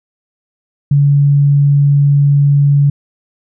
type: tone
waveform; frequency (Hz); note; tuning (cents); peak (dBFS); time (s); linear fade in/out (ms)
sine; 142.5; C#3; +48; -6; 0.91-2.9; 5
effects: none